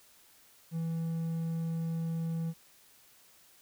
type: tone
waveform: triangle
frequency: 164.4 Hz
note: E3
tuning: 4 cents flat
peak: -29 dBFS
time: 0.71-2.54 s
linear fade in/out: 50 ms
effects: white hiss -61 dBFS RMS until 3.61 s